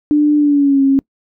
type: tone with pitch glide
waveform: sine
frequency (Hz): 296.9 to 272.3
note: D4 to C#4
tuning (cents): +19 to -31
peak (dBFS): -8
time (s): 0.11-0.99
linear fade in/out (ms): 0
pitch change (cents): -150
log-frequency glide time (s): 0.37-0.82
effects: noise-tail reverb RT60 0.1 s tail -25 dB re dry